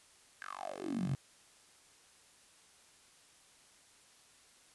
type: tone with high-pass filter sweep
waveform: 10% pulse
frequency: 47.56 Hz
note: F#1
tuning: 48 cents sharp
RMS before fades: -39 dBFS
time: 0.42-1.15 s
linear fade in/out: 0 ms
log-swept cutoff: 1600 to 120 Hz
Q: 8.4
effects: white hiss -63 dBFS RMS until 4.74 s + resampled to 24000 Hz